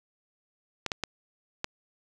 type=clicks; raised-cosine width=0.2 ms; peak=-12 dBFS; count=4; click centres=0.863 / 0.918 / 1.037 / 1.644 s; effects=none